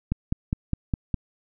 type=click train; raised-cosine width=5 ms; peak=-11 dBFS; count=6; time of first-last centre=0.12-1.142 s; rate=4.89 Hz; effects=none